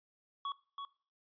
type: tone with echo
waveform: square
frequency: 1118 Hz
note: C#6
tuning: 14 cents sharp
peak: -36 dBFS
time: 0.45-0.52 s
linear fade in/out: 2 ms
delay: 330 ms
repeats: 1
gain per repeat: -5 dB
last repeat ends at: 0.85 s
effects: noise-tail reverb RT60 0.4 s tail -19 dB re dry + resampled to 11025 Hz